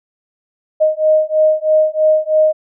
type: beating tone pair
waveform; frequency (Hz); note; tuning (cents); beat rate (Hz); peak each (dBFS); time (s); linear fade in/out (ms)
sine; 620 / 623.1; D#5 / D#5; -6 / +2; 3.1; -13; 0.8-2.53; 20
effects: none